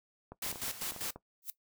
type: clicks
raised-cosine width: 1 ms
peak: -31 dBFS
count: 10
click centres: 0.32 / 0.464 / 0.527 / 0.558 / 0.636 / 0.681 / 0.821 / 0.921 / 0.963 / 1.16 s
type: noise with tremolo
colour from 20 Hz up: white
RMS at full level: -37 dBFS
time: 0.42-1.11 s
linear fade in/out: 5 ms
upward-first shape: square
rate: 5.1 Hz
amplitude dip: 70%
type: noise with exponential growth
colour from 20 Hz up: violet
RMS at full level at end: -34 dBFS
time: 1.42-1.5 s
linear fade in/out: 1 ms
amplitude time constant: 17 ms
effects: noise-tail reverb RT60 0.1 s tail -17 dB re dry